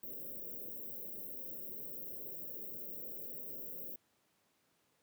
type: band-stop noise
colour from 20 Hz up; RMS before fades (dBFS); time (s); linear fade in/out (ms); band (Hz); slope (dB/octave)
white; -45; 0.03-3.96; 5; 610 to 14000; 96
effects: pink hiss -75 dBFS RMS until 5.02 s + high-pass 150 Hz 12 dB/octave